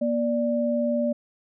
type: tone pair together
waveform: sine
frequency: 238.4 / 587.3 Hz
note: A#3 / D5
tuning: +39 / 0 cents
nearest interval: octave + major third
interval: 1561 cents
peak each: -24 / -24 dBFS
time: 0.01-1.13 s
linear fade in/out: 10 ms
effects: none